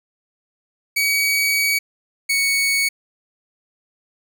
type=tone pair in turn; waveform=sawtooth; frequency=2263 / 2225 Hz; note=C#7 / C#7; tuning=+35 / +6 cents; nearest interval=unison; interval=29 cents; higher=first; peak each=-13 / -13 dBFS; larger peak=neither; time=0.96-1.79 / 2.29-2.89 s; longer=first; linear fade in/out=10 ms; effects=none